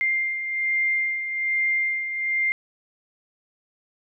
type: beating tone pair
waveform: sine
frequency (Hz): 2102 / 2103.2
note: C7 / C7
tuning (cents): +7 / +8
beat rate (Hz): 1.2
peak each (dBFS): -30 / -22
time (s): 0.01-2.52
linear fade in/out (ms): 0
effects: none